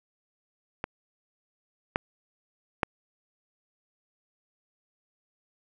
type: clicks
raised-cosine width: 0.5 ms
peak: -15 / -9 / -8 dBFS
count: 3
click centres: 0.841 / 1.959 / 2.832 s
effects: none